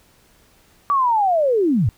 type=linear sweep; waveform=sine; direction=down; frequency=1162 to 88.5 Hz; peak=-14 dBFS; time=0.9-1.89 s; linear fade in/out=0 ms; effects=pink hiss -55 dBFS RMS until 1.97 s